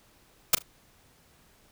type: noise with echo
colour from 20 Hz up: white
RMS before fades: -18 dBFS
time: 0.53-0.55 s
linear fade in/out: 5 ms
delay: 37 ms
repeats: 2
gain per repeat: -14 dB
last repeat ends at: 0.624 s
effects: pink hiss -61 dBFS RMS until 1.71 s